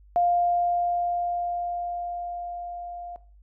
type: tone with level ramp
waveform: sine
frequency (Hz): 701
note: F5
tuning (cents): +6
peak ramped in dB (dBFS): -18 to -35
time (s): 0.16-3.16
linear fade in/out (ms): 0
effects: noise-tail reverb RT60 0.4 s tail -17 dB re dry + added 50 Hz sine -50 dBFS peak until 3.42 s